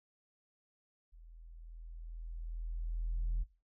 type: tone with level ramp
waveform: sine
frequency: 41.2 Hz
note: E1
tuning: in tune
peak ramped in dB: -53 to -28 dBFS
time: 1.12-3.44 s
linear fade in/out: 20 ms
effects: noise-tail reverb RT60 0.3 s tail -19 dB re dry + tanh soft clip ceiling -29 dBFS